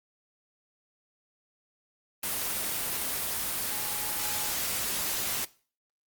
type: tone in noise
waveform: sine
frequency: 839 Hz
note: G#5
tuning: 17 cents sharp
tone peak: -42 dBFS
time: 3.71-4.52 s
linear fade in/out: 5 ms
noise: white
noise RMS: -31 dBFS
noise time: 2.23-5.45 s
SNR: -14 dB
effects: noise-tail reverb RT60 0.4 s tail -20 dB re dry + Opus 24 kbps